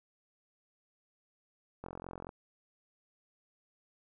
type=click train; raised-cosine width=1 ms; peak=-29 dBFS; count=21; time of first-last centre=1.84-2.291 s; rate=44.3 Hz; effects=none